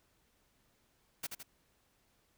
white noise with echo, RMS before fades -38 dBFS, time 1.23-1.27 s, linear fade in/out 10 ms, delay 81 ms, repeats 2, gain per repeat -5 dB, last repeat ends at 1.432 s, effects pink hiss -73 dBFS RMS until 2.37 s

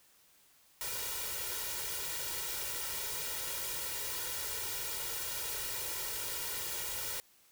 white noise with comb filter, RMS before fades -38 dBFS, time 0.81-7.2 s, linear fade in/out 0 ms, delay 2.1 ms, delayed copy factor +1, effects white hiss -65 dBFS RMS until 7.51 s

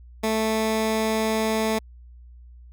15% pulse tone, 220 Hz, A3, in tune, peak -15 dBFS, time 0.23-1.79 s, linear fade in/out 10 ms, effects added 60 Hz sine -43 dBFS peak until 2.72 s

